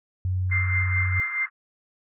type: tone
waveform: sine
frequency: 92.2 Hz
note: F#2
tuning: 6 cents flat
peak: -22 dBFS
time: 0.25-1.2 s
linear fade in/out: 0 ms
type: band-pass noise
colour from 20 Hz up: pink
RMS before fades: -38 dBFS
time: 0.49-1.5 s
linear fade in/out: 50 ms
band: 1200 to 1800 Hz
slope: 48 dB/octave
type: tone with tremolo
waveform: sine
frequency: 2093 Hz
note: C7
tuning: in tune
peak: -21 dBFS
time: 0.51-1.46 s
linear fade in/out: 10 ms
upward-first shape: triangle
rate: 4.7 Hz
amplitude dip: 70%
effects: none